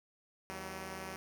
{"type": "tone pair together", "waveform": "5% pulse", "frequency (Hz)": [79.8, 190.03], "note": ["D#2", "F#3"], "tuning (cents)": [44, 46], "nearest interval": "octave + minor third", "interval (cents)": 1502, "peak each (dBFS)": [-35, -32], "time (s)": [0.5, 1.16], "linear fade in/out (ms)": 0, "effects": []}